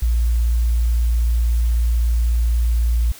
sine tone, 58.1 Hz, A#1, 5 cents flat, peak -14 dBFS, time 0.02-3.12 s, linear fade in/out 5 ms, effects white hiss -41 dBFS RMS until 3.19 s

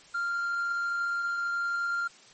sine tone with hard clipping, 1392 Hz, F6, 6 cents flat, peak -28 dBFS, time 0.14-2.08 s, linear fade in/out 10 ms, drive 2 dB, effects white hiss -54 dBFS RMS until 2.33 s + MP3 32 kbps

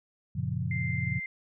sine chord, Gb major seventh, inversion none, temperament equal with one note detuned, 93.2 / 116.54 / 138.59 / 174.61 Hz, Gb2 / Bb2 / Db3 / F3, +13 / 0 / 0 / 0 cents, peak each -35 / -33 / -33 / -35 dBFS, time 0.35-1.2 s, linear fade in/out 10 ms
sine tone, 2090 Hz, C7, 2 cents flat, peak -33 dBFS, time 0.71-1.26 s, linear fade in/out 2 ms
effects none

